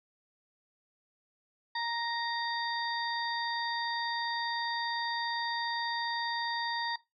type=harmonic tone with a mistuned harmonic; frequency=935 Hz; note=A#5; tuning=5 cents sharp; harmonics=1 / 2 / 4 / 5; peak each=-34 / -37 / -40 / -41 dBFS; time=1.75-6.96 s; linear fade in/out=5 ms; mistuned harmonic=4; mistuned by=-34 cents; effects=noise-tail reverb RT60 0.2 s tail -18 dB re dry